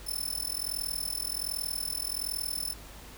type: tone with amplitude modulation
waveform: 10% pulse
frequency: 5290 Hz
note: E8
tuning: 5 cents sharp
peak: -22 dBFS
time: 0.06-2.74 s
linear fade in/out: 20 ms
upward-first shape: sine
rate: 41.3 Hz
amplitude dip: 95%
effects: added 50 Hz sine -49 dBFS peak until 3.17 s + pink hiss -49 dBFS RMS until 3.17 s